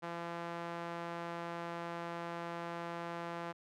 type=tone with band-pass filter; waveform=sawtooth; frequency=170.2 Hz; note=F3; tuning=44 cents flat; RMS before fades=-42 dBFS; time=0.02-3.53 s; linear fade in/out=20 ms; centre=1000 Hz; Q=0.87; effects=none